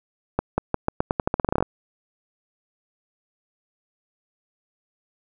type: accelerating click train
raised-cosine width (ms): 1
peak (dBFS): -6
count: 17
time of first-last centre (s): 0.39-1.626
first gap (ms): 190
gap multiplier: 0.86
effects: none